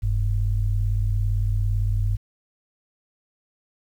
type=tone pair together; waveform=sine; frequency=43.91 / 101.7 Hz; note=F1 / G#2; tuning=+10 / -36 cents; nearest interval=octave + minor third; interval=1454 cents; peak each=-22 dBFS; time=0.02-2.17 s; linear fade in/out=20 ms; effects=9-bit